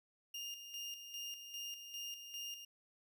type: tone with tremolo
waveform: 30% pulse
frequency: 2821 Hz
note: F7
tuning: 17 cents sharp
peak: -40 dBFS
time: 0.34-2.65 s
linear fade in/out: 5 ms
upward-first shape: square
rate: 2.5 Hz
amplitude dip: 55%
effects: none